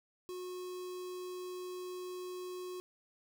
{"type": "tone with notch filter", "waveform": "square", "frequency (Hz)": 363.7, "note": "F#4", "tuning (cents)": -30, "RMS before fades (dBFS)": -43, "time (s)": [0.29, 2.8], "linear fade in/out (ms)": 0, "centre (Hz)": 1900, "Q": 1.4, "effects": []}